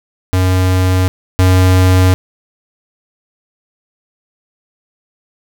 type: tone pair in turn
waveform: square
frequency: 92.5 / 92.5 Hz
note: F#2 / F#2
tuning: 0 / 0 cents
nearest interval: unison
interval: 0 cents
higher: neither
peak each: -10 / -7 dBFS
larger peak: second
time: 0.33-1.08 / 1.39-2.14 s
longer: neither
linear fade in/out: 0 ms
effects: none